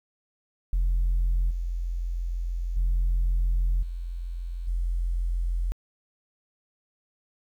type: tone with level steps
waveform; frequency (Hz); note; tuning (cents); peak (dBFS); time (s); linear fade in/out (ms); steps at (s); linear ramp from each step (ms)
sine; 43.16; F1; -20; -19 / -26 / -19 / -30 / -23; 0.73-5.72; 0; 1.5 / 2.76 / 3.82 / 4.67; 10
effects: tanh soft clip ceiling -18 dBFS + 10-bit